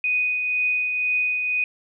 sine tone with tremolo, 2489 Hz, D#7, in tune, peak -18 dBFS, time 0.04-1.64 s, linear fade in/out 2 ms, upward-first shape triangle, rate 2 Hz, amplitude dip 40%, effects none

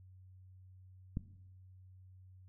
click, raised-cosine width 5 ms, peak -23 dBFS, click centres 1.171 s, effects noise-tail reverb RT60 0.9 s tail -17 dB re dry + added 93 Hz sine -55 dBFS peak until 2.48 s

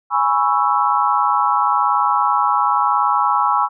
sine chord, C# minor seventh, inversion second, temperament equal, 830.6 / 987.8 / 1108.7 / 1318.5 Hz, G#5 / B5 / C#6 / E6, 0 / 0 / 0 / 0 cents, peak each -19 dBFS, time 0.1-3.69 s, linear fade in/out 50 ms, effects none

